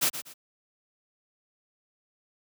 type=noise with echo; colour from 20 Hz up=white; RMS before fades=-24 dBFS; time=0.01-0.1 s; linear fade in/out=20 ms; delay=120 ms; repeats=2; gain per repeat=-11 dB; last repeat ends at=0.34 s; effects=high-pass 100 Hz 12 dB/octave